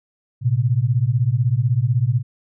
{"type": "beating tone pair", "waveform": "sine", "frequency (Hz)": [113.7, 129.7], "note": ["A#2", "C3"], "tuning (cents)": [-43, -15], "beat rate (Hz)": 16, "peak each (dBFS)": -18, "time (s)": [0.41, 2.23], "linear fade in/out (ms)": 50, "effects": []}